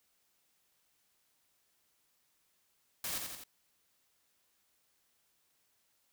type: noise with echo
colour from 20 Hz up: white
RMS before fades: -38 dBFS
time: 3.04-3.18 s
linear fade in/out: 2 ms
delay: 86 ms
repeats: 3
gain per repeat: -4 dB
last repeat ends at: 3.438 s
effects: white hiss -75 dBFS RMS until 6.12 s